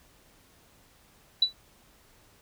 sine tone with exponential decay, 3951 Hz, B7, in tune, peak -15 dBFS, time 1.42-1.53 s, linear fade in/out 5 ms, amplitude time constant 23 ms, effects pink hiss -60 dBFS RMS until 2.41 s

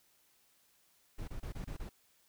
brown noise bursts, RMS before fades -41 dBFS, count 6, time 1.18-1.894 s, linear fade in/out 10 ms, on 99 ms, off 24 ms, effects white hiss -70 dBFS RMS until 2.28 s

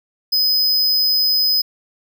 square tone, 5030 Hz, D#8, 18 cents sharp, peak -14 dBFS, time 0.32-1.62 s, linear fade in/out 10 ms, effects none

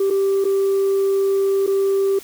sine tone with dropouts, 391.4 Hz, G4, 3 cents flat, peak -13 dBFS, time 0-2.19 s, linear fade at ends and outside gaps 5 ms, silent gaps 0.102-0.107 / 0.443-0.451 / 1.665-1.675 s, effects tanh soft clip ceiling -13 dBFS + white hiss -41 dBFS RMS until 2.23 s

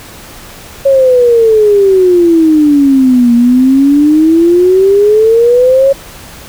sine exponential two-way sweep, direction down then up, 554.4 to 234.9 to 554.4 Hz, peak -3 dBFS, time 0.85-5.93 s, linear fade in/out 10 ms, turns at 3.34 s, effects pink hiss -31 dBFS RMS until 6.48 s

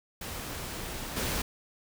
pink noise with level steps, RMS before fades -38 / -31 dBFS, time 0.21-1.42 s, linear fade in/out 5 ms, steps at 1.16 s, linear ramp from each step 10 ms, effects none

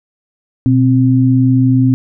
sine tone pair together, 123.1 / 261.6 Hz, B2 / C4, -5 / 0 cents, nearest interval octave + minor second, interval 1305 cents, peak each -10 dBFS, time 0.66-1.94 s, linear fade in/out 0 ms, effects none

